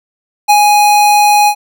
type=tone with ADSR envelope; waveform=square; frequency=830.6 Hz; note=G#5; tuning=in tune; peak=-4 dBFS; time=0.48-1.55 s; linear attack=21 ms; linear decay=56 ms; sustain=-2 dB; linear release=71 ms; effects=none